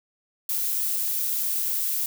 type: noise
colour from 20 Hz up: violet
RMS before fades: -26 dBFS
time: 0.49-2.06 s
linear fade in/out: 2 ms
effects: none